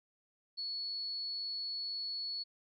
sine tone, 4398 Hz, C#8, 14 cents flat, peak -36 dBFS, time 0.57-2.44 s, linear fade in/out 20 ms, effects MP3 64 kbps

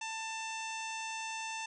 harmonic tone, 890 Hz, A5, 20 cents sharp, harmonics 1 / 2 / 3 / 4 / 5 / 6 / 7 / 8 / 9 / 10, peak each -41 / -47 / -42 / -49 / -55 / -52 / -48 / -55 / -55 / -62 dBFS, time 0.01-1.66 s, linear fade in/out 5 ms, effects none

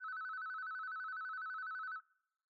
sine tone with vibrato, 1396.9 Hz, F6, in tune, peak -40 dBFS, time 0-2.01 s, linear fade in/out 50 ms, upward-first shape square, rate 12 Hz, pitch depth 130 cents each way, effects noise-tail reverb RT60 0.8 s tail -24 dB re dry + tanh soft clip ceiling -37 dBFS

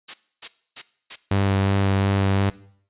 blue noise bursts, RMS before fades -26 dBFS, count 4, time 0.08-1.16 s, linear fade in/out 10 ms, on 60 ms, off 280 ms
sawtooth tone with vibrato, 98 Hz, G2, in tune, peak -14 dBFS, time 1.31-2.5 s, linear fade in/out 5 ms, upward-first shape sine, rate 2.8 Hz, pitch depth 13 cents each way
effects noise-tail reverb RT60 0.6 s tail -19 dB re dry + resampled to 8000 Hz

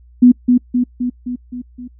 sine tone with echo, 246.8 Hz, B3, 1 cent flat, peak -3 dBFS, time 0.22-0.32 s, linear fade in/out 10 ms, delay 260 ms, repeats 6, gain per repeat -4 dB, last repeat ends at 1.88 s, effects noise-tail reverb RT60 0.1 s tail -26 dB re dry + added 60 Hz sine -42 dBFS peak until 1.99 s

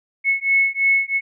sine beating tone pair, 2194 / 2197 Hz, C#7 / C#7, -18 / -16 cents, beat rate 3 Hz, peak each -18 dBFS, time 0.24-1.21 s, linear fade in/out 50 ms, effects none

